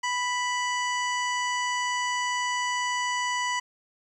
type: harmonic tone with a mistuned harmonic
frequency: 987.8 Hz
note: B5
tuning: in tune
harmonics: 1 / 2 / 3 / 5 / 6 / 7 / 8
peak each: -28 / -30 / -35 / -41 / -39 / -40 / -44 dBFS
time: 0.03-3.6 s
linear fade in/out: 10 ms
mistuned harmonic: 5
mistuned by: -91 cents
effects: 10-bit